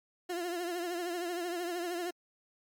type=tone with vibrato; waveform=30% pulse; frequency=349.2 Hz; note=F4; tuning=in tune; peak=-31 dBFS; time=0.29-2.11 s; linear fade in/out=10 ms; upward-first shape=triangle; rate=13 Hz; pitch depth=81 cents each way; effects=MP3 96 kbps